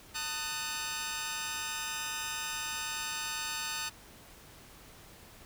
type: chord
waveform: 10% pulse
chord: D# diminished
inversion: second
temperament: just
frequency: 896 / 1244.5 / 1493.4 Hz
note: A5 / D#6 / F#6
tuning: +31 / 0 / +16 cents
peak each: -31 dBFS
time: 0.14-3.9 s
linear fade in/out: 20 ms
effects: pink hiss -54 dBFS RMS until 5.45 s